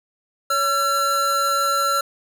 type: tone pair together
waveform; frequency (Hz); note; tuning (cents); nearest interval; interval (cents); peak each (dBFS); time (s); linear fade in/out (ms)
square; 560.9 / 1353; C#5 / E6; +20 / +45; octave + minor third; 1525; -27 / -19; 0.5-2.01; 5
effects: none